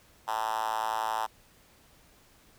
5% pulse tone with high-pass filter, 111 Hz, A2, 16 cents sharp, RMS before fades -31 dBFS, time 0.27-1.27 s, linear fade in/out 20 ms, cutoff 860 Hz, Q 4.4, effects pink hiss -60 dBFS RMS until 2.58 s

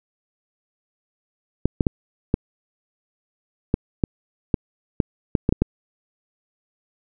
clicks, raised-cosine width 3 ms, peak -4 dBFS, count 12, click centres 1.656 / 1.808 / 1.868 / 2.341 / 3.741 / 4.038 / 4.542 / 5.002 / 5.352 / 5.491 / 5.525 / 5.62 s, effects none

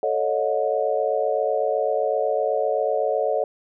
sine chord, D# half-diminished seventh, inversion second, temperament equal with one note detuned, 440 / 554.4 / 622.3 / 725.2 Hz, A4 / C#5 / D#5 / F#5, 0 / 0 / 0 / -35 cents, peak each -25 / -24 / -25 / -27 dBFS, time 0.03-3.44 s, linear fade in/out 2 ms, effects none

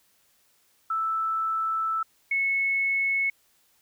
sine tone pair in turn, 1318.5 / 2197 Hz, E6 / C#7, 0 / -16 cents, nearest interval major sixth, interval 884 cents, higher second, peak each -24 / -22 dBFS, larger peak second, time 0.9-2.03 / 2.31-3.3 s, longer first, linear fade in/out 5 ms, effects white hiss -65 dBFS RMS until 3.81 s

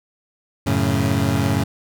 25% pulse chord, F# minor, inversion none, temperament equal, 92.5 / 110 / 138.59 Hz, F#2 / A2 / C#3, 0 / 0 / 0 cents, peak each -18 dBFS, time 0.66-1.64 s, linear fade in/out 10 ms, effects none

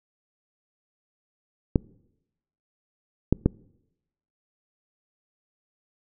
clicks, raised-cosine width 3 ms, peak -5 dBFS, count 3, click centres 1.758 / 3.326 / 3.46 s, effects noise-tail reverb RT60 0.9 s tail -25 dB re dry

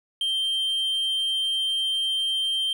triangle tone, 3148 Hz, G7, 7 cents sharp, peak -21 dBFS, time 0.21-2.73 s, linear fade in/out 2 ms, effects none

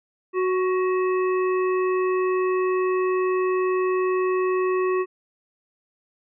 harmonic tone with a mistuned harmonic, 370 Hz, F#4, in tune, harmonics 1 / 3 / 5 / 7, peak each -20 / -28 / -36 / -37 dBFS, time 0.33-5.06 s, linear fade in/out 50 ms, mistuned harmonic 5, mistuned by +35 cents, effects none

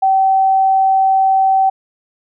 sine tone, 769 Hz, G5, 33 cents flat, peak -9 dBFS, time 0.02-1.7 s, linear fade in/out 10 ms, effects none

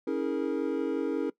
triangle chord, A# half-diminished seventh, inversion first, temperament equal with one note detuned, 277.2 / 322.8 / 415.3 / 466.2 Hz, C#4 / E4 / G#4 / A#4, 0 / -36 / 0 / 0 cents, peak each -30 / -30 / -32 / -31 dBFS, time 0.07-1.3 s, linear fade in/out 5 ms, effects noise-tail reverb RT60 0.1 s tail -19 dB re dry

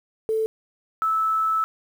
sine tone pair in turn, 440.7 / 1308.5 Hz, A4 / E6, +3 / -13 cents, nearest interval octave + perfect fifth, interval 1884 cents, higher second, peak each -20 / -19 dBFS, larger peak second, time 0.29-0.46 / 1.02-1.64 s, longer second, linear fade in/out 0 ms, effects 8-bit

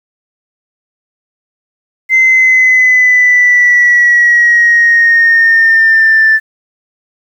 sine linear sweep, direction down, 2073 to 1760 Hz, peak -3 dBFS, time 2.09-6.4 s, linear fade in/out 50 ms, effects tanh soft clip ceiling 0 dBFS + 7-bit

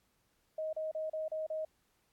sine tone bursts, 628 Hz, D#5, 16 cents sharp, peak -34 dBFS, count 6, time 0.58-1.65 s, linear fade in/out 5 ms, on 150 ms, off 34 ms, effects pink hiss -75 dBFS RMS until 2.12 s + AAC 64 kbps

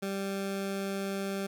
20% pulse tone, 196 Hz, G3, in tune, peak -27 dBFS, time 0.02-1.47 s, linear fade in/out 10 ms, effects none

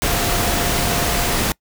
sine tone in noise, 698.5 Hz, F5, in tune, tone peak -27 dBFS, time 0.05-1.36 s, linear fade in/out 0 ms, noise pink, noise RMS -19 dBFS, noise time 0.02-1.52 s, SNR -11 dB, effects noise-tail reverb RT60 0.1 s tail -24 dB re dry

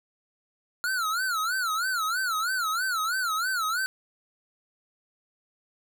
square tone with vibrato, 1396 Hz, F6, 1 cent flat, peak -26 dBFS, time 0.84-3.86 s, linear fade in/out 0 ms, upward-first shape sine, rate 3.1 Hz, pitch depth 180 cents each way, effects 11-bit

